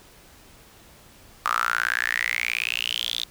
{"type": "tone with high-pass filter sweep", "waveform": "sawtooth", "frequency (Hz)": 58.6, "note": "A#1", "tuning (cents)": 10, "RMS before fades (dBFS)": -26, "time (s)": [1.45, 3.25], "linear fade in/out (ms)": 0, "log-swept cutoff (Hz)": [1200, 3700], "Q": 9.3, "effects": ["pink hiss -51 dBFS RMS until 3.3 s"]}